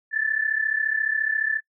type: tone pair together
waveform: sine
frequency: 1733.6 / 1768 Hz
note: A6 / A6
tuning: -26 / +8 cents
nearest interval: unison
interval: 34 cents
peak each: -24 dBFS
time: 0.11-1.61 s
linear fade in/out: 50 ms
effects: noise-tail reverb RT60 0.1 s tail -22 dB re dry